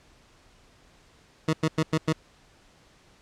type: tone bursts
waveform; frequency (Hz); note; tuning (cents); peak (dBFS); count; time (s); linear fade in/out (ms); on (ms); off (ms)
20% pulse; 158.1; D#3; +28; -16; 5; 1.48-2.128; 5; 52; 97
effects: pink hiss -58 dBFS RMS until 3.21 s + low-pass 7000 Hz 12 dB/octave